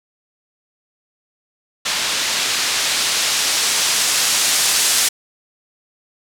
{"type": "noise with low-pass filter sweep", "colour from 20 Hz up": "blue", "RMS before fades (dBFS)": -18, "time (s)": [1.85, 5.09], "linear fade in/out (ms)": 10, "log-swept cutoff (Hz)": [4100, 7800], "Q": 0.71, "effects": []}